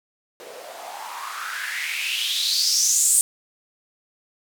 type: noise with band-pass filter sweep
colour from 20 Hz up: blue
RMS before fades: -24 dBFS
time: 0.4-3.21 s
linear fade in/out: 0 ms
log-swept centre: 450 to 8800 Hz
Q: 5.8
effects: none